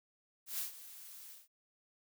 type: noise with ADSR envelope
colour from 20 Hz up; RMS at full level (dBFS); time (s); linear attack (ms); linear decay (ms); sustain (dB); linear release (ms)
blue; -37; 0.46-1.48; 130; 120; -15; 170
effects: none